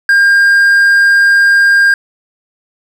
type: tone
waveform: triangle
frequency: 1606 Hz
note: G6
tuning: 41 cents sharp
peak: -3 dBFS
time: 0.09-1.94 s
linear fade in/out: 2 ms
effects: none